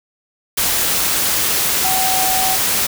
sine tone in noise, 756 Hz, F#5, 37 cents sharp, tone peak -19 dBFS, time 1.84-2.56 s, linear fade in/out 10 ms, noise white, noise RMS -17 dBFS, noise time 0.57-2.87 s, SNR -5 dB, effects none

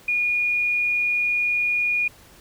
sine tone, 2440 Hz, D#7, 34 cents flat, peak -19 dBFS, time 0.08-2.08 s, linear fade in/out 5 ms, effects pink hiss -50 dBFS RMS until 2.4 s

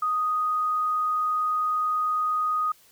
sine tone, 1244.5 Hz, D#6, in tune, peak -22 dBFS, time 0.02-2.72 s, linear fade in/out 5 ms, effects white hiss -57 dBFS RMS until 2.91 s

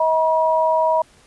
sine tone pair together, 636.9 / 961 Hz, D#5 / B5, +40 / -48 cents, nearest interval perfect fifth, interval 712 cents, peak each -17 dBFS, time 0-1.02 s, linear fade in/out 5 ms, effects pink hiss -52 dBFS RMS until 1.26 s + resampled to 24000 Hz

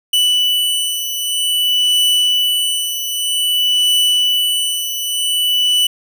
45% pulse beating tone pair, 2972 / 2972.52 Hz, F#7 / F#7, +7 / +7 cents, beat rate 0.52 Hz, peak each -19 / -14 dBFS, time 0.13-5.87 s, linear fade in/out 5 ms, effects none

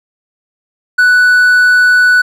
triangle tone, 1484 Hz, F#6, 5 cents sharp, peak -3 dBFS, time 0.98-2.22 s, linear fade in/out 10 ms, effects none

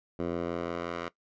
10% pulse tone with band-pass filter sweep, 85.6 Hz, F2, 34 cents flat, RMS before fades -34 dBFS, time 0.19-1.09 s, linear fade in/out 5 ms, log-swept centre 380 to 1300 Hz, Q 0.75, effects noise-tail reverb RT60 0.1 s tail -19 dB re dry + resampled to 16000 Hz

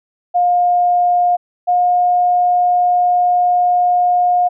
sine tone pair in turn, 710 / 714.9 Hz, F5 / F5, +28 / +40 cents, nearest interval unison, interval 12 cents, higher second, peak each -10 dBFS, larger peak neither, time 0.34-1.37 / 1.67-4.49 s, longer second, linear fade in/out 20 ms, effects none

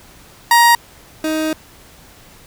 30% pulse tone pair in turn, 943 / 313.4 Hz, A#5 / D#4, +20 / +13 cents, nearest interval octave + perfect fifth, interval 1907 cents, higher first, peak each -5 / -14 dBFS, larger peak first, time 0.51-0.75 / 1.24-1.53 s, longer second, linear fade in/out 2 ms, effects pink hiss -44 dBFS RMS until 2.46 s

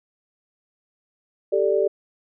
sine chord, G suspended second, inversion none, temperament just, 392 / 441 / 588 Hz, G4 / A4 / D5, 0 / +4 / +2 cents, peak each -21 / -22 / -22 dBFS, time 1.52-1.88 s, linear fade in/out 10 ms, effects none

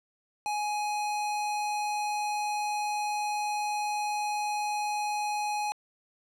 square tone, 836 Hz, G#5, 11 cents sharp, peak -29 dBFS, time 0.46-5.72 s, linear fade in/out 0 ms, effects low-pass 10000 Hz 12 dB/octave + 10-bit

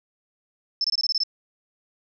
sine tone bursts, 5274 Hz, E8, in tune, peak -20 dBFS, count 8, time 0.81-1.235 s, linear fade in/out 2 ms, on 33 ms, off 23 ms, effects none

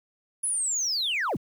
sine linear sweep, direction down, 10520 to 62.1 Hz, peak -23 dBFS, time 0.43-1.37 s, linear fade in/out 10 ms, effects tanh soft clip ceiling -22 dBFS + 9-bit

